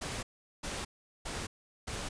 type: noise bursts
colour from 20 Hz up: pink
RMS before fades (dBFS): -38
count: 4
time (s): 0.01-2.09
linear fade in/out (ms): 10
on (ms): 220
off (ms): 400
effects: resampled to 22050 Hz